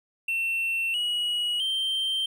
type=tone with pitch steps; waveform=triangle; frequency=2700 / 2911 / 3138 Hz; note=E7 / F#7 / G7; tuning=+41 / -29 / +1 cents; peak=-23 dBFS; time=0.28-2.26 s; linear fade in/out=5 ms; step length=660 ms; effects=none